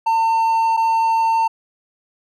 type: tone pair in turn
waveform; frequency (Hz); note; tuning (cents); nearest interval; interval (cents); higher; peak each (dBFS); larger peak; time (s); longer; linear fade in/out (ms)
triangle; 903 / 903; A5 / A5; +45 / +45; unison; 0; neither; -12; neither; 0.06-0.77 / 0.77-1.48; neither; 10
effects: none